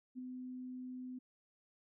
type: tone with ADSR envelope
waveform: sine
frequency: 253.6 Hz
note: B3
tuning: 46 cents sharp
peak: -40 dBFS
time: 0.15-1.19 s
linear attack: 35 ms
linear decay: 8 ms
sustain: -3 dB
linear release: 10 ms
effects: none